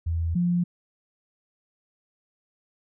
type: tone pair in turn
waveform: sine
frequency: 83 / 175.31 Hz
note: E2 / F3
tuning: +12 / +7 cents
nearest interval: octave + minor second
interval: 1295 cents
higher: second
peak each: -23 / -20 dBFS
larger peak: second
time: 0.06-0.35 / 0.35-0.64 s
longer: neither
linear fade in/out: 10 ms
effects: none